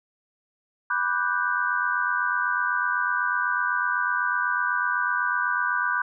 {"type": "chord", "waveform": "sine", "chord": "G major seventh", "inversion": "first", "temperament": "equal", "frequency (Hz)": [987.8, 1174.7, 1480, 1568], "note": ["B5", "D6", "F#6", "G6"], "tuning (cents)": [0, 0, 0, 0], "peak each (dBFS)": [-29, -29, -26, -27], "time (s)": [0.9, 6.02], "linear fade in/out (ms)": 5, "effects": []}